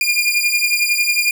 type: beating tone pair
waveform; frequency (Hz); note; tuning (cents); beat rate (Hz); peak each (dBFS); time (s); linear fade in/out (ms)
sawtooth; 2409 / 2420; D7 / D#7; +43 / -49; 11; -14; 0.01-1.31; 2
effects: none